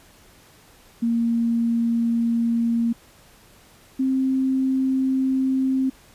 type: tone pair in turn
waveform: sine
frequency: 232.4 / 263.6 Hz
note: A#3 / C4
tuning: -5 / +13 cents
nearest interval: major second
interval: 218 cents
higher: second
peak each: -18 dBFS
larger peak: neither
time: 1.02-2.93 / 3.99-5.9 s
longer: neither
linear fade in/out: 10 ms
effects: pink hiss -52 dBFS RMS until 6.14 s + resampled to 32000 Hz

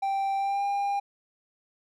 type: tone with pitch glide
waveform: triangle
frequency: 784 to 802.8 Hz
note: G5 to G5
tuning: 0 to +41 cents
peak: -23 dBFS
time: 0.02-1 s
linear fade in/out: 10 ms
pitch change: +41 cents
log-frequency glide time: 0.37-0.64 s
effects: none

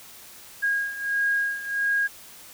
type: beating tone pair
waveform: sine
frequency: 1633 / 1634.5 Hz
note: G#6 / G#6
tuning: -30 / -28 cents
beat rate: 1.5 Hz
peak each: -24 / -28 dBFS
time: 0.62-2.08 s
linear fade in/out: 20 ms
effects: white hiss -46 dBFS RMS until 2.53 s

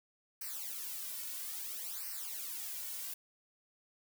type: noise with flanger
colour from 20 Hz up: blue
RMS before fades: -42 dBFS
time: 0.41-3.14 s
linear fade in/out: 5 ms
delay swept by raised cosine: 0.28 to 2.48 ms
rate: 0.6 Hz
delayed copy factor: -1
effects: none

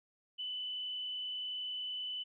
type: tone with frequency modulation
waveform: sine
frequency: 3000 Hz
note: F#7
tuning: 23 cents sharp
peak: -37 dBFS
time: 0.38-2.24 s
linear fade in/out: 20 ms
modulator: 30.7 Hz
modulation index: 1.2
effects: none

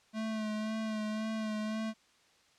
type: tone with vibrato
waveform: square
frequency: 217.1 Hz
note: A3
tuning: 23 cents flat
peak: -34 dBFS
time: 0.13-1.94 s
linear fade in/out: 50 ms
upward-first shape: sine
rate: 1.9 Hz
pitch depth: 28 cents each way
effects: white hiss -66 dBFS RMS until 2.58 s + low-pass 6000 Hz 12 dB/octave

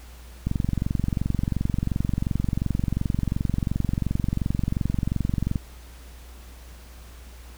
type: click train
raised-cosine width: 5 ms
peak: -11 dBFS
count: 117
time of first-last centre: 0.47-5.558 s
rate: 22.8 Hz
effects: added 60 Hz sine -42 dBFS peak until 7.57 s + pink hiss -50 dBFS RMS until 7.57 s

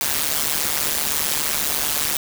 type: noise with amplitude modulation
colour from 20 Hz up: white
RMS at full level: -18 dBFS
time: 0.01-2.17 s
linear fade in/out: 0 ms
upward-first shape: sine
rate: 148 Hz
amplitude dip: 95%
effects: none

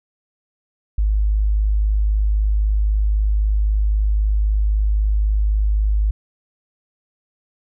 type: tone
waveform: sine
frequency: 51.91 Hz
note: G#1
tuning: in tune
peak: -14 dBFS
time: 0.98-6.11 s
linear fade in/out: 5 ms
effects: none

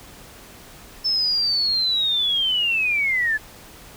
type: linear sweep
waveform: sine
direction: down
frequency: 5300 to 1696 Hz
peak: -18 dBFS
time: 1.04-3.38 s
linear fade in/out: 20 ms
effects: pink hiss -44 dBFS RMS until 3.96 s

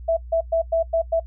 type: tone bursts at uneven times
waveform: sine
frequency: 659.3 Hz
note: E5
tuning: in tune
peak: -16 dBFS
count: 6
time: 0.08-0.17 / 0.32-0.41 / 0.52-0.62 / 0.72-0.83 / 0.93-1.02 / 1.12-1.2 s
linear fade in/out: 10 ms
effects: noise-tail reverb RT60 0.1 s tail -24 dB re dry + added 60 Hz sine -34 dBFS peak until 1.26 s

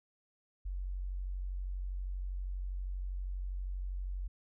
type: tone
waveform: sine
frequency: 46.25 Hz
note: F#1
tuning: in tune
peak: -35 dBFS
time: 0.65-4.28 s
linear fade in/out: 10 ms
effects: none

